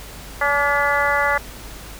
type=harmonic tone with a mistuned harmonic; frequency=285.6 Hz; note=D4; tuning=48 cents flat; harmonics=2 / 3 / 4 / 5 / 6 / 7; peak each=-23 / -23 / -23 / -23 / -23 / -23 dBFS; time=0.41-1.38 s; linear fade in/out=5 ms; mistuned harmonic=4; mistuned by=+25 cents; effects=added 50 Hz sine -38 dBFS peak until 1.99 s + pink hiss -38 dBFS RMS until 1.99 s